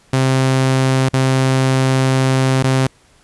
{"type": "tone with dropouts", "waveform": "sawtooth", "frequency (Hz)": 131.8, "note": "C3", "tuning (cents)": 13, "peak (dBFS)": -8, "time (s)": [0.13, 2.87], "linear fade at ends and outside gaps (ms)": 5, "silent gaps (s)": [[1.09, 1.135], [2.627, 2.639]], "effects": ["pink hiss -52 dBFS RMS until 3.23 s", "resampled to 24000 Hz"]}